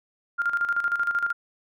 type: tone with tremolo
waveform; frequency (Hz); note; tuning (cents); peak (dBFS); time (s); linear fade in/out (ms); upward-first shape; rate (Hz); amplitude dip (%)
sine; 1400; F6; +4; -20; 0.38-1.33; 20; square; 13; 65
effects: none